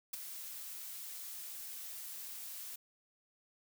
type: noise with ADSR envelope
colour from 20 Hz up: blue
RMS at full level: -37 dBFS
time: 0.13-2.76 s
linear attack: 8 ms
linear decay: 13 ms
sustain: -9 dB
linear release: 6 ms
effects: none